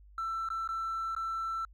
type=tone with dropouts; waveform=triangle; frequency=1335 Hz; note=E6; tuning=22 cents sharp; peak=-29 dBFS; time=0.18-1.65 s; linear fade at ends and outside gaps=2 ms; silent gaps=0.488-0.502 / 0.676-0.689 / 1.15-1.164 s; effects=tanh soft clip ceiling -28 dBFS + added 50 Hz sine -53 dBFS peak until 1.73 s